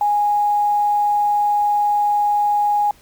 sine tone with quantisation, 827 Hz, G#5, 8 cents flat, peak -14 dBFS, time 0.01-2.91 s, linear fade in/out 2 ms, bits 7, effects pink hiss -51 dBFS RMS until 3.01 s

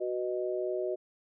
harmonic tone, 123.8 Hz, B2, 5 cents sharp, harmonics 3 / 4 / 5, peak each -32 / -39 / -34 dBFS, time 0-0.96 s, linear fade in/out 20 ms, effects none

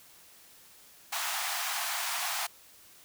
pink high-pass noise, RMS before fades -33 dBFS, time 1.12-2.47 s, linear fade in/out 10 ms, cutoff 680 Hz, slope 96 dB/octave, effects white hiss -56 dBFS RMS until 3.04 s

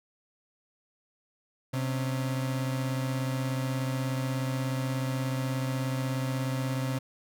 35% pulse tone pair together, 130 / 276.6 Hz, C3 / C#4, -11 / -4 cents, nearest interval octave + minor second, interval 1307 cents, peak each -27 / -36 dBFS, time 1.73-6.99 s, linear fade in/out 10 ms, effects none

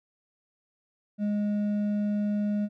triangle tone with hard clipping, 207.1 Hz, G#3, 5 cents flat, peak -26 dBFS, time 1.18-2.69 s, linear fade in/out 50 ms, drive 8 dB, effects none

